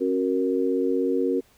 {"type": "chord", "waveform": "sine", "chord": "F# major", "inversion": "second", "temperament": "equal with one note detuned", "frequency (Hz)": [270.5, 370, 466.2], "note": ["C#4", "F#4", "A#4"], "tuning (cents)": [-42, 0, 0], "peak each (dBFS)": -25, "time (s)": [0, 1.41], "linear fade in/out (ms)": 20, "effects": ["pink hiss -59 dBFS RMS until 1.57 s"]}